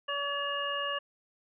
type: harmonic tone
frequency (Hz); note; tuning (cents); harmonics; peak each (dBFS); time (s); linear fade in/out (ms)
569; C#5; +45; 1 / 2 / 3 / 5; -37 / -35 / -37 / -35; 0.08-0.99; 10
effects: none